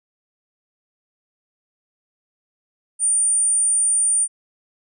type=tone; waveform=sine; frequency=9060 Hz; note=C#9; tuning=37 cents sharp; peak=-15 dBFS; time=2.99-4.28 s; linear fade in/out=50 ms; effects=none